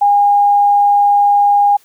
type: tone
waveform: sine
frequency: 814 Hz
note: G#5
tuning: 35 cents flat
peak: -7 dBFS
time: 0.01-1.77 s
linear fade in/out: 10 ms
effects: white hiss -51 dBFS RMS until 1.84 s